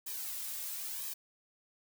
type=noise with flanger; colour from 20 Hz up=blue; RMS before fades=-40 dBFS; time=0.06-1.14 s; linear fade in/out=10 ms; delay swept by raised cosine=1.4 to 3 ms; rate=1 Hz; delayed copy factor=-0.8; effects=none